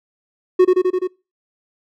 triangle tone with echo, 367.2 Hz, F#4, 13 cents flat, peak -5 dBFS, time 0.59-0.65 s, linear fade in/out 10 ms, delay 85 ms, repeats 5, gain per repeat -2 dB, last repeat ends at 1.075 s, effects noise-tail reverb RT60 0.3 s tail -25 dB re dry

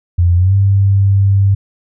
sine tone with pitch glide, 87.31 to 98.57 Hz, F2 to G2, 0 to +10 cents, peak -7 dBFS, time 0.18-1.55 s, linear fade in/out 10 ms, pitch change +210 cents, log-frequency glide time 0.36-0.54 s, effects none

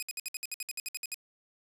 10% pulse tone bursts, 2503 Hz, D#7, 10 cents sharp, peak -25 dBFS, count 14, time 0-1.143 s, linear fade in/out 0 ms, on 25 ms, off 61 ms, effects resampled to 32000 Hz

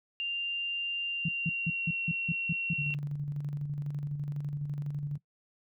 sine tone with pitch glide, 2788 to 2734 Hz, F7 to F7, -4 to -37 cents, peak -30 dBFS, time 0.2-2.94 s, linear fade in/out 0 ms, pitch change -33 cents, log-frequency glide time 1.07-1.96 s
sine tone bursts, 164.81 Hz, E3, in tune, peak -27 dBFS, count 8, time 1.25-2.736 s, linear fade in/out 5 ms, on 37 ms, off 170 ms
sine tone with tremolo, 145.1 Hz, D3, 21 cents flat, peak -30 dBFS, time 2.78-5.18 s, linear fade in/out 10 ms, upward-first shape square, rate 12 Hz, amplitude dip 40%
effects noise-tail reverb RT60 0.1 s tail -20 dB re dry

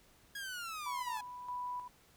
sawtooth linear sweep, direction down, 1661.2 to 830.6 Hz, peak -37 dBFS, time 0.35-1.21 s, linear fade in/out 5 ms
sine tone with tremolo, 987.8 Hz, B5, in tune, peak -37 dBFS, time 0.86-1.88 s, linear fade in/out 5 ms, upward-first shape square, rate 1.6 Hz, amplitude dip 55%
effects pink hiss -65 dBFS RMS until 2.16 s

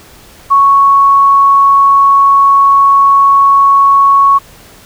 sine tone, 1108.7 Hz, C#6, in tune, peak -3 dBFS, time 0.5-4.39 s, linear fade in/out 20 ms, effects pink hiss -38 dBFS RMS until 4.85 s

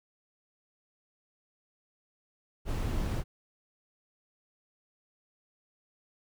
brown noise, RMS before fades -31 dBFS, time 2.65-3.24 s, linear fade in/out 50 ms, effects none

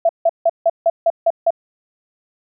sine tone bursts, 669 Hz, E5, 25 cents sharp, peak -10 dBFS, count 8, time 0.05-1.506 s, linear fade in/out 5 ms, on 42 ms, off 160 ms, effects none

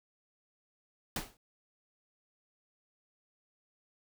pink noise with exponential decay, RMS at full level -32 dBFS, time 1.16-1.37 s, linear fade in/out 2 ms, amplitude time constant 44 ms, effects none

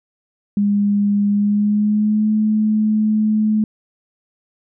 sine tone with pitch glide, 203.6 to 214.8 Hz, G#3 to A3, -34 to -41 cents, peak -13 dBFS, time 0.57-3.64 s, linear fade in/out 2 ms, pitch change +93 cents, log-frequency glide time 1.29-2.31 s, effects none

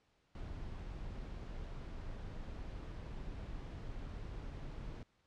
brown noise, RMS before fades -45 dBFS, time 0.35-5.03 s, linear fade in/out 2 ms, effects pink hiss -75 dBFS RMS until 5.26 s + low-pass 5000 Hz 12 dB/octave

